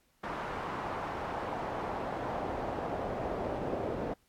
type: noise with band-pass filter sweep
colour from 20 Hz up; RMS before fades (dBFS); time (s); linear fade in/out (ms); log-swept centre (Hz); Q
brown; -36; 0.23-4.14; 10; 1100 to 550; 1.5
effects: pink hiss -71 dBFS RMS until 4.28 s + AAC 64 kbps